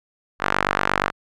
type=tone with band-pass filter; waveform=sawtooth; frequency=48.5 Hz; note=G1; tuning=18 cents flat; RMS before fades=-22 dBFS; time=0.39-1.12 s; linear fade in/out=50 ms; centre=1400 Hz; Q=1.6; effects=none